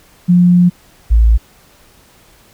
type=tone pair in turn; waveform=sine; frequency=177.2 / 55.99 Hz; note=F3 / A1; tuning=+25 / +31 cents; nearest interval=octave + minor sixth; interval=1994 cents; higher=first; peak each=-5 dBFS; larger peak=neither; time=0.28-0.7 / 1.1-1.38 s; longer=first; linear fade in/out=20 ms; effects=pink hiss -47 dBFS RMS until 2.53 s